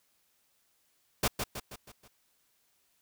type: noise with echo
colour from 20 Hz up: pink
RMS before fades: -27 dBFS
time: 1.23-1.28 s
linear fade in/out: 5 ms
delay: 160 ms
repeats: 5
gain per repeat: -6 dB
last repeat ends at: 2.08 s
effects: white hiss -72 dBFS RMS until 3.01 s